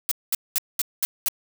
blue noise bursts, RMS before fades -22 dBFS, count 6, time 0.09-1.284 s, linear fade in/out 0 ms, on 24 ms, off 210 ms, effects none

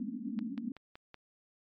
pink band-pass noise, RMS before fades -38 dBFS, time 0-0.72 s, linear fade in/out 2 ms, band 200 to 280 Hz, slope 96 dB/octave
click train, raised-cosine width 0.3 ms, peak -32 dBFS, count 5, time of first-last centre 0.39-1.143 s, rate 5.31 Hz
effects MP3 48 kbps

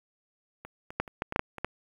clicks, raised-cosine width 0.5 ms, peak -27 / -26 / -11 / -28 / -14 / -18 / -9 / -9 / -24 / -14 dBFS, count 10, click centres 0.65 / 0.905 / 1 / 1.078 / 1.221 / 1.324 / 1.361 / 1.394 / 1.583 / 1.646 s, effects 8-bit

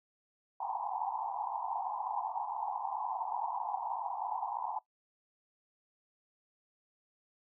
pink band-pass noise, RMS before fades -37 dBFS, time 0.6-4.79 s, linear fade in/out 5 ms, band 750 to 1000 Hz, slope 96 dB/octave, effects noise-tail reverb RT60 0.1 s tail -17 dB re dry

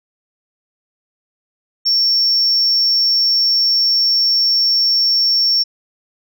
sine tone, 5460 Hz, F8, 40 cents flat, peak -10 dBFS, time 1.85-5.64 s, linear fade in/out 20 ms, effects tanh soft clip ceiling -8 dBFS

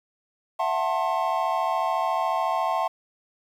triangle chord, F# half-diminished seventh, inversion third, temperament just, 666 / 740 / 888 / 1065.6 Hz, E5 / F#5 / A5 / C6, +18 / 0 / +16 / +31 cents, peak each -26 dBFS, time 0.59-2.88 s, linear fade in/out 10 ms, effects 9-bit

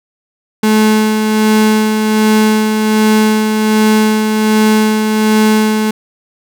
35% pulse tone with tremolo, 215.9 Hz, A3, 33 cents flat, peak -5 dBFS, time 0.63-5.91 s, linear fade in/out 5 ms, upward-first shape sine, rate 1.3 Hz, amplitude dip 40%, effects none

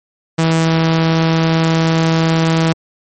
sawtooth tone, 162.8 Hz, E3, 21 cents flat, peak -7 dBFS, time 0.38-2.73 s, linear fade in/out 10 ms, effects MP3 32 kbps

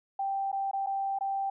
sine tone with dropouts, 784 Hz, G5, in tune, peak -28 dBFS, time 0.19-1.5 s, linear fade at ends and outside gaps 5 ms, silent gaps 0.517-0.527 / 0.713-0.732 / 0.863-0.869 / 1.188-1.208 s, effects none

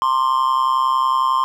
triangle tone with amplitude modulation, 1052 Hz, C6, 9 cents sharp, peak -9 dBFS, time 0.02-1.44 s, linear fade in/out 0 ms, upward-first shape sine, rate 131 Hz, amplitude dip 80%, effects none

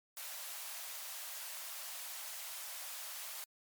white high-pass noise, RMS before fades -45 dBFS, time 0.17-3.44 s, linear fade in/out 0 ms, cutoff 570 Hz, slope 48 dB/octave, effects MP3 96 kbps

